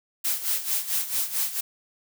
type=noise with tremolo; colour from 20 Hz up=blue; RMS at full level=-24 dBFS; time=0.24-1.61 s; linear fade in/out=10 ms; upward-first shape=sine; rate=4.5 Hz; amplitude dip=75%; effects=none